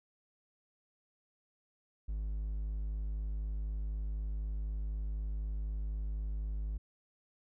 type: tone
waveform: triangle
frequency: 52 Hz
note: G#1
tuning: 3 cents sharp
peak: -32 dBFS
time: 2.08-6.78 s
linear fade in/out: 10 ms
effects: none